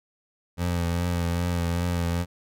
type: tone with vibrato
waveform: 25% pulse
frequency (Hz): 86.5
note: F2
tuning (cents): -16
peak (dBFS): -20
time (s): 0.57-2.26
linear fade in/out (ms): 50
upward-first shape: triangle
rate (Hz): 2.5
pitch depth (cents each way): 37
effects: none